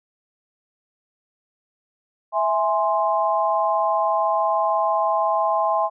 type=chord; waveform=sine; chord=E augmented; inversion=none; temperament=equal with one note detuned; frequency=656.6 / 830.6 / 1046.5 Hz; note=E5 / G#5 / B#5; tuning=-7 / 0 / 0 cents; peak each=-22 dBFS; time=2.32-5.9 s; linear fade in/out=50 ms; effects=none